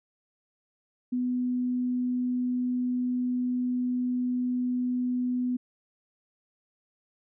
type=tone; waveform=sine; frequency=248.9 Hz; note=B3; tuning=14 cents sharp; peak=-25 dBFS; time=1.12-5.57 s; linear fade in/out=10 ms; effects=none